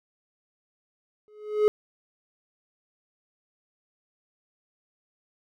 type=tone with exponential growth; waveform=triangle; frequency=422.8 Hz; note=G#4; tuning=31 cents sharp; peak=-12 dBFS; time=1.28-1.68 s; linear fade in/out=0 ms; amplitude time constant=85 ms; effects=none